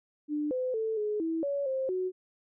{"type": "tone with pitch steps", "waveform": "sine", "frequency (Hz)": [298, 509, 442.8, 421.6, 325.8, 564, 528, 369.7], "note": ["D4", "C5", "A4", "G#4", "E4", "C#5", "C5", "F#4"], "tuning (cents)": [25, -48, 11, 26, -20, 30, 16, -1], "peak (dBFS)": -28, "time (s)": [0.28, 2.12], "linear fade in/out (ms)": 50, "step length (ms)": 230, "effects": []}